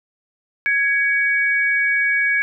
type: tone pair together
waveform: sine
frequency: 1661.2 / 2256 Hz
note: G#6 / C#7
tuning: 0 / +30 cents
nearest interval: perfect fourth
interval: 530 cents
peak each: -18 dBFS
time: 0.66-2.42 s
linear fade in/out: 0 ms
effects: none

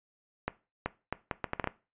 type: accelerating click train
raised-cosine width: 0.5 ms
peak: -15 dBFS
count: 9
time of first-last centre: 0.48-1.674 s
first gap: 380 ms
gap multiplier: 0.7
effects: noise-tail reverb RT60 0.3 s tail -18 dB re dry + resampled to 8000 Hz

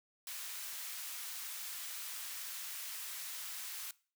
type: high-pass noise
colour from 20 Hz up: white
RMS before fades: -44 dBFS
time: 0.27-3.91 s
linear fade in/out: 2 ms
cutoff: 1200 Hz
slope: 12 dB/octave
effects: noise-tail reverb RT60 0.4 s tail -21 dB re dry

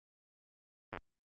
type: slowing click train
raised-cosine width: 0.5 ms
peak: -26 dBFS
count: 5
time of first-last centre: 0.93-0.973 s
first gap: 9 ms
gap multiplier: 1.12
effects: Opus 24 kbps

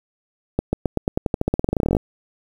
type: accelerating click train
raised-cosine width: 2 ms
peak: -5 dBFS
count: 24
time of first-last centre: 0.59-1.968 s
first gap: 140 ms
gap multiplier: 0.91
effects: 7-bit

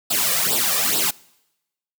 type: noise with flanger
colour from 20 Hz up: white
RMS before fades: -20 dBFS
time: 0.1-1.11 s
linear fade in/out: 10 ms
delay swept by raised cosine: 0.23 to 1.73 ms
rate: 2.3 Hz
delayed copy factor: +0.8
effects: noise-tail reverb RT60 0.9 s tail -24 dB re dry + high-pass 150 Hz 12 dB/octave

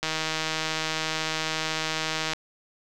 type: click train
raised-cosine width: 0.2 ms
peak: -10 dBFS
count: 365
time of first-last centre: 0.03-2.334 s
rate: 158 Hz
effects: none

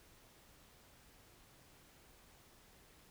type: silence
effects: pink hiss -64 dBFS RMS until 3.1 s

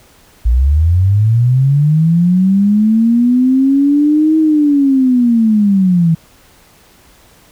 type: linear two-way sweep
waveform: sine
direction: up then down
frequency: 55 to 317.9 to 159.9 Hz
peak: -7 dBFS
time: 0.45-6.15 s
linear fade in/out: 10 ms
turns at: 4.38 s
effects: pink hiss -46 dBFS RMS until 7.51 s

